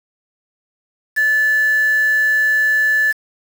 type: tone with quantisation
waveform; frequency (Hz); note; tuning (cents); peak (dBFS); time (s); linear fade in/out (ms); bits
sine; 1740; A6; -20; -12; 1.16-3.13; 20; 5
effects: none